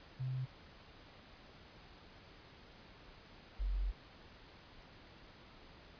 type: tone pair in turn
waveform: sine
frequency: 129.4 / 45.75 Hz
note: C3 / F#1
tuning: -19 / -19 cents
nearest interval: octave + tritone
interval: 1800 cents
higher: first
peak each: -36 / -33 dBFS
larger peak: second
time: 0.19-0.46 / 3.59-3.92 s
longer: second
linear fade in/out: 20 ms
effects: pink hiss -58 dBFS RMS until 5.99 s + resampled to 11025 Hz